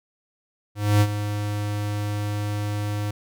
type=tone with ADSR envelope; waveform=square; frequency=103.83 Hz; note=G#2; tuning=in tune; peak=-14 dBFS; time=0.75-3.11 s; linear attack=260 ms; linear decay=56 ms; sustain=-11 dB; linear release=5 ms; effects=none